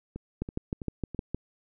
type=two click trains; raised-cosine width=3 ms; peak=-24 / -17 dBFS; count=4 / 7; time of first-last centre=0.16-1.147 / 0.42-1.346 s; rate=3.04 / 6.48 Hz; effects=none